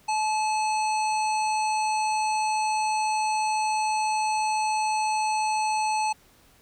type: harmonic tone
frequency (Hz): 863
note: A5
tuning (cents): -34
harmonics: 1 / 3 / 5 / 7 / 9 / 10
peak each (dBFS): -23 / -33 / -37 / -40 / -42 / -43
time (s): 0.08-6.13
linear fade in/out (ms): 10
effects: pink hiss -58 dBFS RMS until 6.61 s